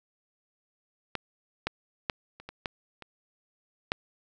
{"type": "clicks", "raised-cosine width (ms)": 0.3, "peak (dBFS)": [-14, -12, -11, -29, -24, -15, -27, -10], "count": 8, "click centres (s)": [1.153, 1.67, 2.098, 2.4, 2.49, 2.658, 3.023, 3.919], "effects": []}